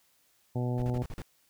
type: harmonic tone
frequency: 123.47 Hz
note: B2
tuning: in tune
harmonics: 1 / 2 / 3 / 4 / 5 / 6 / 7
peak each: -29 / -35 / -39 / -41 / -43 / -45 / -46 dBFS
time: 0.55-1.03 s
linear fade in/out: 10 ms
type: noise bursts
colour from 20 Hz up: brown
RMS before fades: -38 dBFS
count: 6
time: 0.78-1.218 s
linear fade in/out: 0 ms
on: 38 ms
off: 42 ms
effects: white hiss -68 dBFS RMS until 1.49 s